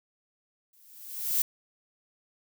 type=noise with exponential growth; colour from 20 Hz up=violet; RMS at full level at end=-23 dBFS; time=0.73-1.42 s; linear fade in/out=2 ms; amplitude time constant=150 ms; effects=none

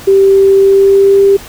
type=tone with pitch glide; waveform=sine; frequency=390.3 to 395.5 Hz; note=G4 to G4; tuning=-8 to +15 cents; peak=-3 dBFS; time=0.07-1.37 s; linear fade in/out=10 ms; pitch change=+23 cents; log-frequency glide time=0.54-1.23 s; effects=pink hiss -31 dBFS RMS until 1.48 s

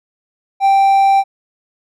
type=tone; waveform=triangle; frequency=784 Hz; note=G5; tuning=in tune; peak=-6 dBFS; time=0.6-1.24 s; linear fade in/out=50 ms; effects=none

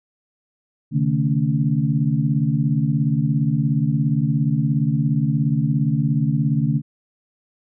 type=tone cluster; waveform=sine; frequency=133.9 / 151 / 223.2 / 281.5 Hz; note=C3 / D3 / A3 / C#4; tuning=+40 / +48 / +25 / +27 cents; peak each=-22 / -19 / -23 / -27 dBFS; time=0.91-6.82 s; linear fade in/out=50 ms; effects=none

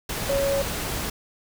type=tone in noise; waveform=sine; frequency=554.4 Hz; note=C#5; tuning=in tune; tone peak=-21 dBFS; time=0.29-0.62 s; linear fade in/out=5 ms; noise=pink; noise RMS=-29 dBFS; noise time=0.09-1.1 s; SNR=+5 dB; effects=none

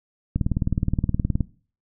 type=click train; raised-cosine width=5 ms; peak=-9 dBFS; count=21; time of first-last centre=0.36-1.407 s; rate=19.1 Hz; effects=noise-tail reverb RT60 0.4 s tail -19 dB re dry

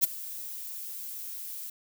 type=noise with ADSR envelope; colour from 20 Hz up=violet; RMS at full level=-20 dBFS; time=0.01-1.7 s; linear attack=31 ms; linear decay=13 ms; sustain=-19 dB; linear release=5 ms; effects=none

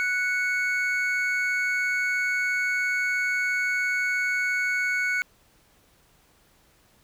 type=tone pair together; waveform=triangle; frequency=1480 / 2217 Hz; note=F#6 / C#7; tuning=0 / 0 cents; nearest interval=perfect fifth; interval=700 cents; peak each=-24 / -24 dBFS; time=0-5.22 s; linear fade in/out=0 ms; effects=pink hiss -61 dBFS RMS until 7.03 s

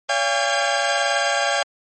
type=tone cluster; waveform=sawtooth; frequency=567 / 687 / 810 / 1601 Hz; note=C#5 / F5 / G#5 / G6; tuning=+39 / -29 / -43 / +36 cents; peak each=-20 dBFS; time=0.09-1.63 s; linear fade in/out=5 ms; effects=MP3 32 kbps

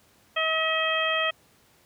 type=harmonic tone; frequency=639 Hz; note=D#5; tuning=46 cents sharp; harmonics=1 / 2 / 3 / 4 / 5; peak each=-29 / -29 / -29 / -29 / -29 dBFS; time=0.36-1.31 s; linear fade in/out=10 ms; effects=pink hiss -60 dBFS RMS until 1.85 s + high-pass 80 Hz 12 dB/octave

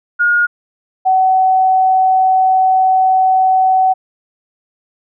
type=tone pair in turn; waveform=sine; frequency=1431 / 753.9 Hz; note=F6 / F#5; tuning=+42 / +32 cents; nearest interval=major seventh; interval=1110 cents; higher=first; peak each=-9 / -8 dBFS; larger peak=second; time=0.19-0.47 / 1.05-3.94 s; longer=second; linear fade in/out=20 ms; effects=none

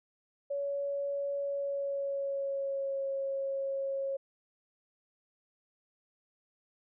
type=tone with pitch glide; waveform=sine; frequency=563 to 545.7 Hz; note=C#5 to C#5; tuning=+27 to -27 cents; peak=-31 dBFS; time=0.5-4.17 s; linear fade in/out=10 ms; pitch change=-54 cents; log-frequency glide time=1.44-3.07 s; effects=none

